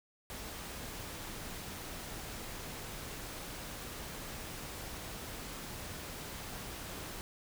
pink noise, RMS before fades -44 dBFS, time 0.3-7.21 s, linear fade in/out 0 ms, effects none

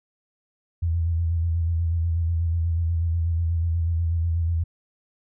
sine tone with vibrato, 83.5 Hz, E2, 23 cents sharp, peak -20 dBFS, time 0.82-4.64 s, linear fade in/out 10 ms, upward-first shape square, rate 8.2 Hz, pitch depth 35 cents each way, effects none

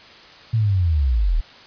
sine linear sweep, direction down, 116.2 to 34.28 Hz, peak -15 dBFS, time 0.53-1.41 s, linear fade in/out 10 ms, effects white hiss -44 dBFS RMS until 1.66 s + resampled to 11025 Hz

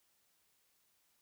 silence, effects white hiss -75 dBFS RMS until 1.21 s

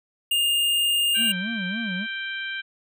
square tone, 2823 Hz, F7, 18 cents sharp, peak -20 dBFS, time 0.31-1.32 s, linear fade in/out 5 ms
harmonic tone, 784 Hz, G5, in tune, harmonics 2 / 3 / 4 / 5, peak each -30 / -35 / -35 / -43 dBFS, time 1.14-2.62 s, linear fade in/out 20 ms
triangle tone with vibrato, 204.7 Hz, G#3, 25 cents flat, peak -26 dBFS, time 1.16-2.07 s, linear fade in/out 50 ms, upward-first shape sine, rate 3.5 Hz, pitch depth 230 cents each way
effects none

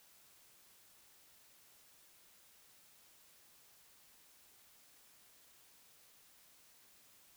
silence, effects white hiss -65 dBFS RMS until 7.36 s

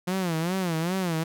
sawtooth tone with vibrato, 174.61 Hz, F3, in tune, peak -21 dBFS, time 0.07-1.24 s, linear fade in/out 10 ms, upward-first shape sine, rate 2.5 Hz, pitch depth 160 cents each way, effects none

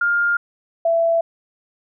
sine tone pair in turn, 1407 / 666.9 Hz, F6 / E5, +12 / +20 cents, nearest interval octave + minor second, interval 1292 cents, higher first, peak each -15 / -14 dBFS, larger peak second, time 0.01-0.37 / 0.85-1.21 s, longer neither, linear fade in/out 5 ms, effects none

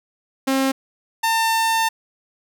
sawtooth tone pair in turn, 267.6 / 900.1 Hz, C4 / A5, +39 / +39 cents, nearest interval octave + major sixth, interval 2100 cents, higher second, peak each -13 dBFS, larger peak neither, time 0.47-0.72 / 1.23-1.89 s, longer second, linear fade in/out 10 ms, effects none

